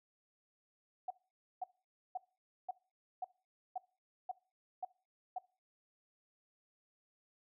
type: tone bursts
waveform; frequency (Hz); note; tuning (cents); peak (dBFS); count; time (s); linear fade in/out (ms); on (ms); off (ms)
sine; 740; F#5; 0; -36; 9; 1.08-5.385; 5; 25; 510
effects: noise-tail reverb RT60 0.4 s tail -23 dB re dry